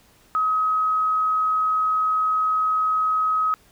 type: tone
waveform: sine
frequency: 1270 Hz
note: D#6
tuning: 35 cents sharp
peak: -18 dBFS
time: 0.35-3.54 s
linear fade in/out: 0 ms
effects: pink hiss -56 dBFS RMS until 3.71 s